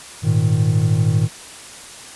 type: chord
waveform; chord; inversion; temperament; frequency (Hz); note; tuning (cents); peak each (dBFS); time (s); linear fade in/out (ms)
triangle; Ab suspended second; none; equal; 103.83 / 116.54 / 155.56; Ab2 / Bb2 / Eb3; 0 / 0 / 0; -16; 0.22-1.29; 50
effects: white hiss -37 dBFS RMS until 2.15 s + resampled to 24000 Hz